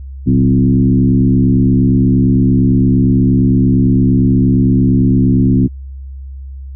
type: tone with frequency modulation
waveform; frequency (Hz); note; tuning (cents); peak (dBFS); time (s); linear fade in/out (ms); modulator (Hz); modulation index
sine; 187; F#3; +19; -7; 0.26-5.68; 20; 68.7; 1.5
effects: added 67 Hz sine -25 dBFS peak until 6.75 s